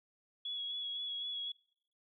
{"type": "tone with vibrato", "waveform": "sine", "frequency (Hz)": 3360, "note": "G#7", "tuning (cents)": 19, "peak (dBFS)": -37, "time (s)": [0.45, 1.52], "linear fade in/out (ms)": 5, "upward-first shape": "sine", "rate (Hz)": 3.9, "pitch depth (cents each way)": 22, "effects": ["noise-tail reverb RT60 0.7 s tail -25 dB re dry"]}